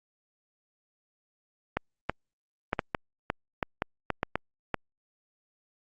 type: clicks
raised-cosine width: 0.5 ms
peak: -11 dBFS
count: 12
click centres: 1.77 / 2.096 / 2.731 / 2.792 / 2.948 / 3.301 / 3.628 / 3.821 / 4.103 / 4.231 / 4.356 / 4.743 s
effects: Opus 48 kbps